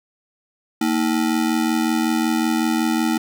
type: ring-modulated tone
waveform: square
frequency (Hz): 273.4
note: C#4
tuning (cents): -24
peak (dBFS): -15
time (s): 0.81-3.18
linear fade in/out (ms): 5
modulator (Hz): 42.7
effects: none